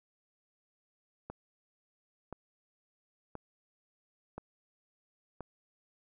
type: click train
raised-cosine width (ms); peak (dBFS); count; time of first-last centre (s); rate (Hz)
1; -27; 5; 1.3-5.407; 0.974
effects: none